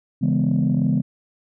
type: chord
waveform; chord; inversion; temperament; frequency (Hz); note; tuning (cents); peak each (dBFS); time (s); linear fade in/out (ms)
sine; C# minor seventh; none; equal with one note detuned; 138.59 / 164.81 / 204.1 / 246.9; C#3 / E3 / G#3 / B3; 0 / 0 / -30 / 0; -21; 0.21-1.02; 20
effects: tanh soft clip ceiling -11 dBFS